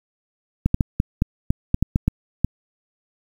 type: clicks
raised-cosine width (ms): 5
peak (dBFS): -4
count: 11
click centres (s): 0.66 / 0.744 / 0.808 / 1.001 / 1.221 / 1.505 / 1.744 / 1.826 / 1.959 / 2.08 / 2.446
effects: 7-bit